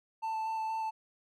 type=tone with vibrato; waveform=triangle; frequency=885 Hz; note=A5; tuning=10 cents sharp; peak=-30 dBFS; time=0.22-0.91 s; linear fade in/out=20 ms; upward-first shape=square; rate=4.2 Hz; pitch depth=9 cents each way; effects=none